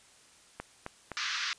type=clicks; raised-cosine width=0.5 ms; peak=-22 dBFS; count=3; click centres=0.6 / 0.864 / 1.117 s
type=band-pass noise; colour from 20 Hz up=pink; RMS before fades=-34 dBFS; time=1.17-1.53 s; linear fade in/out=0 ms; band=1200 to 5900 Hz; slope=48 dB/octave
effects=white hiss -59 dBFS RMS until 1.58 s + resampled to 22050 Hz